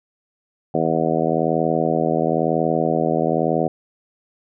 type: harmonic tone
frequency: 81 Hz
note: E2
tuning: 30 cents flat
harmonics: 2 / 3 / 4 / 5 / 6 / 7 / 8 / 9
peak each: -25 / -25 / -25 / -25 / -25 / -25 / -25 / -25 dBFS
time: 0.74-3.68 s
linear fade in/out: 5 ms
effects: none